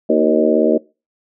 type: harmonic tone with a mistuned harmonic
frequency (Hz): 77.5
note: D#2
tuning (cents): -6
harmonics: 3 / 4 / 5 / 6 / 7 / 8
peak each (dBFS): -18 / -18 / -18 / -18 / -18 / -18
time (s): 0.09-0.78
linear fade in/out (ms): 10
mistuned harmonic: 5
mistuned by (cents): -50
effects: noise-tail reverb RT60 0.3 s tail -24 dB re dry